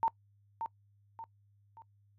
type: tone with echo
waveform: sine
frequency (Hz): 910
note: A#5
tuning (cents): -42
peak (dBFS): -25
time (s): 0.03-0.08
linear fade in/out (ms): 0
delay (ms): 580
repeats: 3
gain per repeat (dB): -8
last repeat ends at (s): 1.82
effects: noise-tail reverb RT60 0.1 s tail -23 dB re dry + added 101 Hz sine -64 dBFS peak until 2.18 s